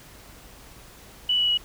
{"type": "tone with pitch steps", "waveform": "sine", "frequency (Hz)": [2962, 2940, 2918], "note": ["F#7", "F#7", "F#7"], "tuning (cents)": [1, -12, -25], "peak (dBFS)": -19, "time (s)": [1.29, 1.575], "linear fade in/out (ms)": 5, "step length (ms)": 95, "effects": ["added 50 Hz sine -53 dBFS peak until 1.64 s", "pink hiss -48 dBFS RMS until 1.64 s"]}